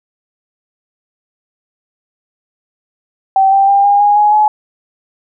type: tone with pitch steps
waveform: sine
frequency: 773 / 785.2 / 797.5 / 810 / 822.8 / 835.7 / 848.8 Hz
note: G5 / G5 / G5 / G#5 / G#5 / G#5 / G#5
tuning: -24 / +3 / +30 / -43 / -16 / +11 / +38 cents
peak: -6 dBFS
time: 3.36-4.48 s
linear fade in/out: 2 ms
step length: 160 ms
effects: none